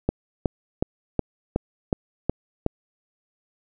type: click train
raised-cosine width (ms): 2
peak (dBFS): -7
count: 8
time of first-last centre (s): 0.09-2.664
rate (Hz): 2.72
effects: none